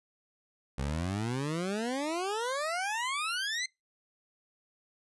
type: exponential sweep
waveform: 20% pulse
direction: up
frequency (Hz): 64.5 to 2093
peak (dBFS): -26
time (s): 0.78-3.66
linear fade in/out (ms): 5
effects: noise-tail reverb RT60 0.2 s tail -25 dB re dry + resampled to 24000 Hz